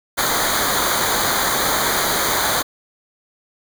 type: noise with comb filter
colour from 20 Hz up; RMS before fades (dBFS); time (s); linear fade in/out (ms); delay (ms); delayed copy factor
pink; -19; 0.17-2.63; 20; 0.37; -0.85
effects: none